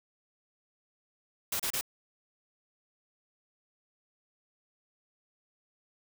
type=noise bursts; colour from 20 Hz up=white; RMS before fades=-32 dBFS; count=3; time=1.52-1.811 s; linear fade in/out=5 ms; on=77 ms; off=30 ms; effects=none